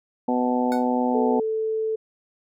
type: harmonic tone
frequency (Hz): 124.5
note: B2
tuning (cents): +14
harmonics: 2 / 3 / 4 / 5 / 6 / 7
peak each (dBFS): -22 / -33 / -27 / -32 / -28 / -28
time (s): 0.28-1.4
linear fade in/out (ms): 5
type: tone with exponential decay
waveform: 25% pulse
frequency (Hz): 740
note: F#5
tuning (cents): 0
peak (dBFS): -23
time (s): 0.72-0.88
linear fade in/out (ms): 0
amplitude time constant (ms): 33
type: tone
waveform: sine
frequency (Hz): 440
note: A4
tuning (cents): 0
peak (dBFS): -22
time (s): 1.14-1.96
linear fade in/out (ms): 10
effects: none